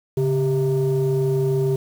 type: tone pair together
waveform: sine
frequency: 139.85 / 392.7 Hz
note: C#3 / G4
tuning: +16 / +3 cents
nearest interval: octave + tritone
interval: 1787 cents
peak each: -18 dBFS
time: 0.17-1.76 s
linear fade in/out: 5 ms
effects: tanh soft clip ceiling -14 dBFS + 7-bit

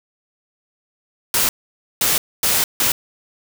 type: noise bursts at uneven times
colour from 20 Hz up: white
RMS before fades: -17 dBFS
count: 4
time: 1.34-1.49 / 2.01-2.18 / 2.43-2.64 / 2.8-2.92 s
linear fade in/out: 2 ms
effects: none

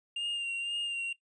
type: tone with vibrato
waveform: triangle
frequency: 2794 Hz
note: F7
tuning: in tune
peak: -30 dBFS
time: 0.16-1.13 s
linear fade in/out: 5 ms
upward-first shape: sine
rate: 2 Hz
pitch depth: 28 cents each way
effects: noise-tail reverb RT60 0.1 s tail -18 dB re dry + resampled to 22050 Hz

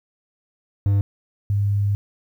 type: tone pair in turn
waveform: triangle / sine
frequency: 100 / 101.28 Hz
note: G2 / G#2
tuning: +35 / -43 cents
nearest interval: unison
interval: 22 cents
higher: second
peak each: -13 / -17 dBFS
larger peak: first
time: 0.86-1.01 / 1.5-1.95 s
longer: second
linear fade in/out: 0 ms
effects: 9-bit

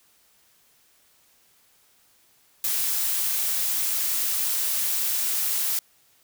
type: noise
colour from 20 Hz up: blue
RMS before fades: -25 dBFS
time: 2.64-5.79 s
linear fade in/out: 2 ms
effects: white hiss -61 dBFS RMS until 6.23 s

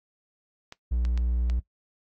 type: clicks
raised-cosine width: 0.2 ms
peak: -23 dBFS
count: 4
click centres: 0.724 / 1.051 / 1.176 / 1.499 s
type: tone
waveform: triangle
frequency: 60 Hz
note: B1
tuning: 49 cents flat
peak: -21 dBFS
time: 0.91-1.6 s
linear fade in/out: 10 ms
effects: noise-tail reverb RT60 0.1 s tail -18 dB re dry + AAC 48 kbps

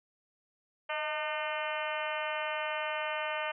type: harmonic tone with a mistuned harmonic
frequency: 302.8 Hz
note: D#4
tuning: 47 cents flat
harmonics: 2 / 3 / 4 / 5 / 6 / 7 / 8 / 9 / 10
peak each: -37 / -39 / -40 / -41 / -42 / -42 / -43 / -44 / -44 dBFS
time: 0.89-3.52 s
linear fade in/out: 10 ms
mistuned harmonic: 2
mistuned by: +41 cents
effects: none

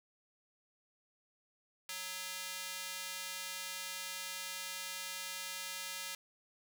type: tone with high-pass filter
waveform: square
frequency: 185 Hz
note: F#3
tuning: in tune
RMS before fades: -43 dBFS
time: 1.89-6.15 s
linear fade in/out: 2 ms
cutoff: 2300 Hz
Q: 0.6
effects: none

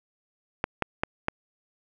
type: clicks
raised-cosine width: 0.5 ms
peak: -9 dBFS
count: 4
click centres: 0.641 / 0.823 / 1.035 / 1.284 s
effects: none

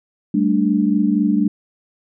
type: chord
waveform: sine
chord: G suspended second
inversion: none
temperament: equal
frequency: 196 / 220 / 293.7 Hz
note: G3 / A3 / D4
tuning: 0 / 0 / 0 cents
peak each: -18 dBFS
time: 0.34-1.48 s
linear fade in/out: 5 ms
effects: none

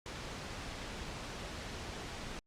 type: noise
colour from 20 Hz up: pink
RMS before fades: -43 dBFS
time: 0.06-2.39 s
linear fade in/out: 0 ms
effects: low-pass 6000 Hz 12 dB/octave + Opus 48 kbps

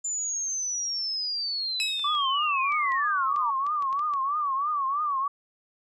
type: linear sweep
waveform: sine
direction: down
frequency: 7140 to 871 Hz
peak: -27 dBFS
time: 0.04-3.51 s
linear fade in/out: 10 ms
type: tone with exponential decay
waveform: sawtooth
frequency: 2573 Hz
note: E7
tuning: 43 cents flat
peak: -21 dBFS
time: 1.8-2.26 s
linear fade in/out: 0 ms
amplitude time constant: 100 ms
type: clicks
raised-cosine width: 0.2 ms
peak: -28 dBFS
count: 10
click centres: 1.995 / 2.151 / 2.722 / 2.92 / 3.362 / 3.666 / 3.824 / 3.928 / 3.993 / 4.137 s
type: tone with vibrato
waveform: sine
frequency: 1141 Hz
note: C#6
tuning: 50 cents sharp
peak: -24 dBFS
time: 2.04-5.28 s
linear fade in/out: 5 ms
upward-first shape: triangle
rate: 3.1 Hz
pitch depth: 150 cents each way
effects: resampled to 22050 Hz

